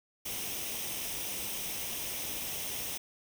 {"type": "noise with comb filter", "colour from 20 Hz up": "white", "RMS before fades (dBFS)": -37, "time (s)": [0.25, 2.98], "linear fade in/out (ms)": 10, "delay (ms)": 0.34, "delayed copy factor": 0.55, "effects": []}